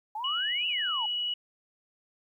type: exponential two-way sweep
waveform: sine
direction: up then down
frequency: 826 to 2794 to 826 Hz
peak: -32 dBFS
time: 0.15-1.06 s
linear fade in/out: 5 ms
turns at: 0.67 s
type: tone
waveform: sine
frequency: 2928 Hz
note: F#7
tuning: 19 cents flat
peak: -28 dBFS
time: 0.24-1.34 s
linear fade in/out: 5 ms
effects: 11-bit